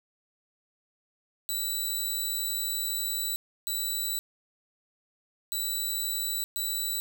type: tone bursts at uneven times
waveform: 10% pulse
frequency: 3951 Hz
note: B7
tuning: in tune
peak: -21 dBFS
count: 4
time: 1.49-3.36 / 3.67-4.19 / 5.52-6.44 / 6.56-7 s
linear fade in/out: 0 ms
effects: none